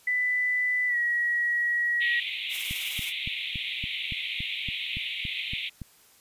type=tone with pitch glide; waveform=sine; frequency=1992 to 1910.9 Hz; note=B6 to A#6; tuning=+14 to +42 cents; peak=-23 dBFS; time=0.07-2.2 s; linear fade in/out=5 ms; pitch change=-72 cents; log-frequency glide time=0.87-0.97 s
type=band-pass noise; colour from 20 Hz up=pink; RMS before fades=-33 dBFS; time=2-5.7 s; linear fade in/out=20 ms; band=2100 to 3800 Hz; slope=96 dB/octave
type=noise with tremolo; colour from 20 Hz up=blue; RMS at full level=-35 dBFS; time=2.49-3.13 s; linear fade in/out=50 ms; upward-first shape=sine; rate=19 Hz; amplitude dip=40%
type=click train; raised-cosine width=5 ms; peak=-24 dBFS; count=12; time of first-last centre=2.71-5.817 s; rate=3.54 Hz
effects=white hiss -58 dBFS RMS until 6.2 s + resampled to 32000 Hz